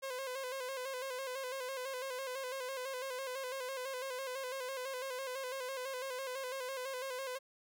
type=tone with vibrato; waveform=sawtooth; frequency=521 Hz; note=C5; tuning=7 cents flat; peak=-35 dBFS; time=0.02-7.39 s; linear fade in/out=20 ms; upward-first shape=square; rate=6 Hz; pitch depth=58 cents each way; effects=none